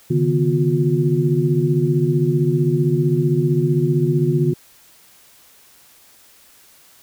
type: tone cluster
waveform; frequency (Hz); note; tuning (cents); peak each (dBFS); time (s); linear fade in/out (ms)
sine; 138.8 / 154.3 / 245.3 / 357.9; C#3 / D#3 / B3 / F4; +3 / -14 / -12 / +42; -19 / -18 / -25 / -20; 0.1-4.54; 10
effects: white hiss -50 dBFS RMS until 7.02 s